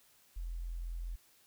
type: tone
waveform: sine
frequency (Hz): 42.57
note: F1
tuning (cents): -44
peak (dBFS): -37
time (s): 0.36-1.16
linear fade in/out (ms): 10
effects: white hiss -66 dBFS RMS until 1.46 s